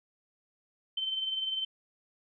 sine tone with tremolo, 3090 Hz, G7, 26 cents flat, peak -28 dBFS, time 0.97-1.65 s, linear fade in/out 5 ms, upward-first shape sine, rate 20 Hz, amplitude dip 50%, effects none

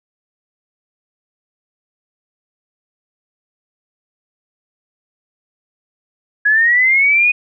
sine linear sweep, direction up, 1665 to 2494 Hz, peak -9 dBFS, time 6.45-7.32 s, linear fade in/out 10 ms, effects none

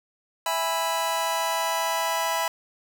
sawtooth chord, E major, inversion none, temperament just, 659.3 / 824.1 / 988.9 Hz, E5 / G#5 / B5, 0 / -14 / +2 cents, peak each -25 / -27 / -22 dBFS, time 0.46-2.48 s, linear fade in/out 2 ms, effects none

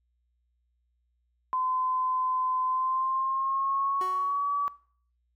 sine tone with pitch glide, 1025 to 1143.9 Hz, C6 to D6, -36 to -46 cents, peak -25 dBFS, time 1.53-4.68 s, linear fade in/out 0 ms, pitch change +190 cents, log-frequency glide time 2.65-4.55 s
30% pulse tone with exponential decay, 370 Hz, F#4, in tune, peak -33 dBFS, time 4.01-4.57 s, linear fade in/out 1 ms, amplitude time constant 120 ms
effects noise-tail reverb RT60 0.5 s tail -20 dB re dry + added 60 Hz sine -70 dBFS peak until 5.35 s

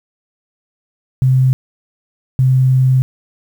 sine tone bursts at uneven times, 130 Hz, C3, 11 cents flat, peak -8 dBFS, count 2, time 1.22-1.53 / 2.39-3.02 s, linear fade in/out 0 ms, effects 7-bit

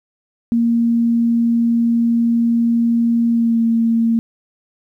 sine tone with pitch glide, 233.1 to 229.1 Hz, A#3 to A#3, 0 to -30 cents, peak -12 dBFS, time 0.52-4.19 s, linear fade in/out 0 ms, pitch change -30 cents, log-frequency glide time 3.3-3.61 s, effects 9-bit

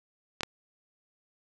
clicks, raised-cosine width 0.2 ms, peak -13 dBFS, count 2, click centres 0.408 / 0.433 s, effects 7-bit

